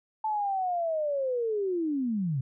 sine linear sweep, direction down, 880 to 123.6 Hz, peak -26 dBFS, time 0.24-2.41 s, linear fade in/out 5 ms, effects none

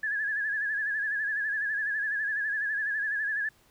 sine tone with vibrato, 1695 Hz, G#6, 35 cents sharp, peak -27 dBFS, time 0.03-3.49 s, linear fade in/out 5 ms, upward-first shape sine, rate 12 Hz, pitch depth 72 cents each way, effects pink hiss -63 dBFS RMS until 3.7 s

